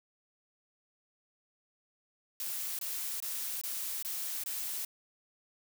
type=noise bursts; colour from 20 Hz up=blue; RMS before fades=-37 dBFS; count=6; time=2.4-4.85 s; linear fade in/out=2 ms; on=390 ms; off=22 ms; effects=none